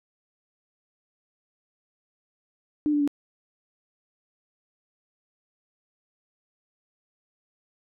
sine tone with pitch steps, 299.1 / 292.9 / 286.9 Hz, D4 / D4 / D4, +32 / -5 / -40 cents, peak -20 dBFS, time 2.86-3.076 s, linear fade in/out 0 ms, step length 72 ms, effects none

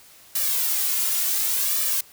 blue noise with flanger, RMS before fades -23 dBFS, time 0.35-2.01 s, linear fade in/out 5 ms, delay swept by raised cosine 1.7 to 2.9 ms, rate 0.69 Hz, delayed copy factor +0.75, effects white hiss -50 dBFS RMS until 2.12 s

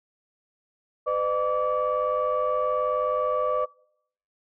sine tone cluster, 506 / 605 / 1154 Hz, B4 / D#5 / D6, +42 / -49 / -31 cents, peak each -26 dBFS, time 1.06-3.66 s, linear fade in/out 20 ms, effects noise-tail reverb RT60 0.7 s tail -25 dB re dry + tanh soft clip ceiling -15 dBFS

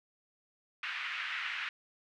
white band-pass noise, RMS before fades -38 dBFS, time 0.83-1.69 s, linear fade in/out 2 ms, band 1400 to 2600 Hz, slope 24 dB/octave, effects none

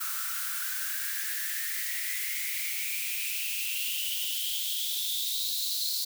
blue noise with high-pass filter sweep, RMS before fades -32 dBFS, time 0-6.05 s, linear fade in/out 10 ms, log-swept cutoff 1300 to 4300 Hz, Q 8.7, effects none

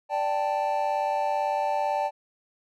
triangle chord, D suspended fourth, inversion none, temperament just, 587.3 / 783.1 / 881 Hz, D5 / G5 / A5, 0 / -2 / +2 cents, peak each -27 / -26 / -26 dBFS, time 0.09-2.11 s, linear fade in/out 50 ms, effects none

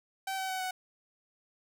sawtooth tone with pitch steps, 770 / 761.2 / 752.4 / 743.8 Hz, G5 / F#5 / F#5 / F#5, -31 / +49 / +29 / +9 cents, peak -29 dBFS, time 0.27-0.71 s, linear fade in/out 5 ms, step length 110 ms, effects none

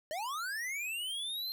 square linear sweep, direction up, 588 to 4200 Hz, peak -36 dBFS, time 0.11-1.52 s, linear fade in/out 0 ms, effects none

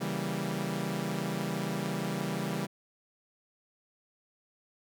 sawtooth chord, C# diminished seventh, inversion none, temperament equal, 138.59 / 164.81 / 196 / 233.1 Hz, C#3 / E3 / G3 / Bb3, 0 / 0 / 0 / 0 cents, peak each -34 / -32 / -31 / -36 dBFS, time 0-2.67 s, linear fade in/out 20 ms, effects none

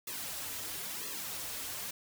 white noise with flanger, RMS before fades -40 dBFS, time 0.07-1.91 s, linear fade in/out 5 ms, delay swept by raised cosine 1.3 to 5.7 ms, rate 1 Hz, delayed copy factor -1, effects none

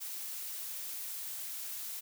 blue noise, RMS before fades -41 dBFS, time 0-2.01 s, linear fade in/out 20 ms, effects none

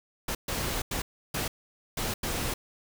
pink noise bursts at uneven times, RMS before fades -31 dBFS, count 6, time 0.28-0.35 / 0.48-0.82 / 0.91-1.02 / 1.34-1.48 / 1.97-2.14 / 2.23-2.54 s, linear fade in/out 5 ms, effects none

